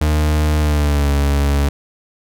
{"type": "tone with pitch glide", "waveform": "40% pulse", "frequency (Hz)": [76, 70.91], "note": ["D#2", "C#2"], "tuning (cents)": [-40, 40], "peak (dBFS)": -12, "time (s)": [0.01, 1.69], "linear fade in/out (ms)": 5, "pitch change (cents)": -120, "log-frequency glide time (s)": [0.59, 1.1], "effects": []}